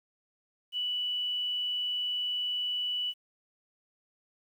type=tone; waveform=sine; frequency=2960 Hz; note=F#7; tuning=in tune; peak=-29 dBFS; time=0.72-3.14 s; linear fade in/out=50 ms; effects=10-bit